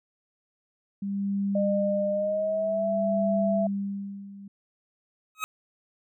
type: tone with tremolo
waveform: sine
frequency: 198.8 Hz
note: G3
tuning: 25 cents sharp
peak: -24 dBFS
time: 1.02-4.48 s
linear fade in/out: 5 ms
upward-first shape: sine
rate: 0.52 Hz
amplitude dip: 85%
type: tone with pitch glide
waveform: sine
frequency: 606 to 664.7 Hz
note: D#5 to E5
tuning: -46 to +14 cents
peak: -24 dBFS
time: 1.55-3.67 s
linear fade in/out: 5 ms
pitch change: +160 cents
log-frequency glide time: 2.11-2.87 s
type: tone with exponential growth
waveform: 25% pulse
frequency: 1270 Hz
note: D#6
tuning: 35 cents sharp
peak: -20 dBFS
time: 5.35-5.44 s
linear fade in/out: 0 ms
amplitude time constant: 18 ms
effects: none